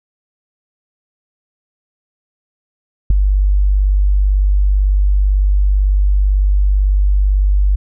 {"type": "tone with ADSR envelope", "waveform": "sine", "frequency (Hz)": 49, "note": "G1", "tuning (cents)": 0, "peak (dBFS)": -3, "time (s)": [3.1, 7.76], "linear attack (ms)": 5, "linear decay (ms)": 4, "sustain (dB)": -6, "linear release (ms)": 11, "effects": []}